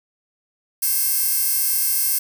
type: tone with high-pass filter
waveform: 15% pulse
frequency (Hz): 534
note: C5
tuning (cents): +35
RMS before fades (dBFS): -20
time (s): 0.82-2.19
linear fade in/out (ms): 10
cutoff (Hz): 11000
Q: 0.93
effects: none